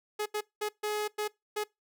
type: tone bursts at uneven times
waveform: sawtooth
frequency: 421.5 Hz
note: G#4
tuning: 26 cents sharp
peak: -26 dBFS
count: 6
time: 0.19-0.26 / 0.34-0.41 / 0.61-0.69 / 0.83-1.08 / 1.18-1.28 / 1.56-1.64 s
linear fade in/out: 10 ms
effects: noise-tail reverb RT60 0.2 s tail -23 dB re dry